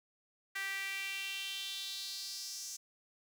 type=tone with high-pass filter sweep; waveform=sawtooth; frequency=390.5 Hz; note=G4; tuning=7 cents flat; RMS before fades=-41 dBFS; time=0.55-2.77 s; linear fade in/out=10 ms; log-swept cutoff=1800 to 6200 Hz; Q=3.9; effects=none